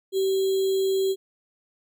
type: tone with sample-and-hold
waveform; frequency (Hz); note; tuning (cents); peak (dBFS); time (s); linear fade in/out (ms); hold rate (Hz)
sine; 384.6; G4; -33; -20; 0.12-1.16; 50; 3675
effects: none